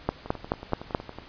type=two click trains; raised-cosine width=1 ms; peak=-9 / -23 dBFS; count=5 / 11; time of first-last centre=0.09-0.948 / 0.26-1.186 s; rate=4.66 / 10.8 Hz; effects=pink hiss -48 dBFS RMS until 1.28 s + resampled to 11025 Hz